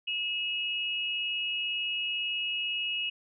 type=tone pair together; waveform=sine; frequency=2609 / 2891 Hz; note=E7 / F#7; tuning=-18 / -41 cents; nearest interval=major second; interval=177 cents; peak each=-33 / -31 dBFS; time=0.07-3.1 s; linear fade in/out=10 ms; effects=none